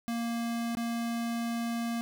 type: tone with dropouts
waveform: square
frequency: 233.1 Hz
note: A#3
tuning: in tune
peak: -31 dBFS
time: 0.08-2.01 s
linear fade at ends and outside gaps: 0 ms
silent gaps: 0.751-0.771 s
effects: none